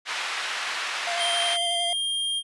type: band-pass noise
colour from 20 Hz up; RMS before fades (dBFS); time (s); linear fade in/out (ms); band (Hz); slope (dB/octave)
white; -30; 0.05-1.58; 50; 990 to 2800; 12
type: tone with vibrato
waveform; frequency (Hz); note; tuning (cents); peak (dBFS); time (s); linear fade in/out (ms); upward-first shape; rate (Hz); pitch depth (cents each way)
square; 691; F5; -19; -29; 1.07-1.93; 2; square; 11; 15
type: tone with pitch glide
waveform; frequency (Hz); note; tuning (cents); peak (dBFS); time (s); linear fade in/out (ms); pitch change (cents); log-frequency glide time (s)
square; 3162 to 3210; G7 to G7; +14 to +40; -25; 1.17-2.43; 50; +26; 1.7-1.93
effects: resampled to 24000 Hz